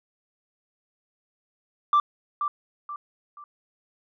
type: tone with echo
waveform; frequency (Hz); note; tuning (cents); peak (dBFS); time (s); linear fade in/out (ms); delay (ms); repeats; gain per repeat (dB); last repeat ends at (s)
sine; 1174.7; D6; 0; -14; 1.93-2; 2; 480; 3; -9; 3.44
effects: tanh soft clip ceiling -14 dBFS